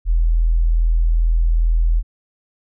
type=tone; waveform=sine; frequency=41.2 Hz; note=E1; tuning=in tune; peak=-12 dBFS; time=0.05-2.03 s; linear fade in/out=50 ms; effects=none